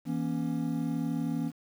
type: chord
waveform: triangle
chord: A# diminished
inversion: second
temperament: equal with one note detuned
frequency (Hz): 164.81 / 237.8 / 277.2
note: E3 / A#3 / C#4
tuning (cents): 0 / +35 / 0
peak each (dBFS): -31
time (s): 0.05-1.52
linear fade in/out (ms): 50
effects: 9-bit